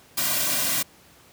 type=noise with comb filter; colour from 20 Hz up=white; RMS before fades=-24 dBFS; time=0.17-0.83 s; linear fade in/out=10 ms; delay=2.3 ms; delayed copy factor=-0.9; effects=pink hiss -53 dBFS RMS until 1.32 s + high-pass 80 Hz 12 dB/octave